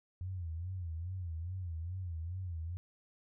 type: tone with vibrato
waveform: sine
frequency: 87 Hz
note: F2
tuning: 6 cents flat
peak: -37 dBFS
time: 0.21-2.77 s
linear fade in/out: 0 ms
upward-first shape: sine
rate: 2.4 Hz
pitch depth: 140 cents each way
effects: none